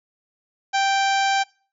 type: harmonic tone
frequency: 784 Hz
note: G5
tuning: in tune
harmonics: 1 / 2 / 3 / 4 / 5 / 6 / 7 / 8 / 9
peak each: -19 / -25 / -29 / -31 / -33 / -35 / -36 / -37 / -38 dBFS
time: 0.73-1.44 s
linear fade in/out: 20 ms
effects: noise-tail reverb RT60 0.4 s tail -24 dB re dry